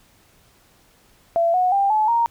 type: tone with pitch steps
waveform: sine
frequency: 675 / 731.9 / 793.5 / 860.3 / 932.8 Hz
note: E5 / F#5 / G5 / A5 / A#5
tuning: +41 / -19 / +21 / -39 / +1 cents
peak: -15 dBFS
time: 1.36-2.26 s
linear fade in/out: 0 ms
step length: 180 ms
effects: pink hiss -56 dBFS RMS until 2.3 s